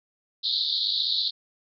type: band-pass noise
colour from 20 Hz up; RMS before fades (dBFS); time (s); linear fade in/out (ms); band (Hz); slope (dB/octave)
pink; -26; 0.43-1.31; 20; 3600 to 4500; 96
effects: none